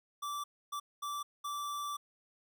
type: tone bursts at uneven times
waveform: square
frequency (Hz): 1165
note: D6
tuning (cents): -14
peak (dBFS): -37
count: 4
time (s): 0.22-0.44 / 0.72-0.8 / 1.02-1.23 / 1.44-1.97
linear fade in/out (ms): 10
effects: none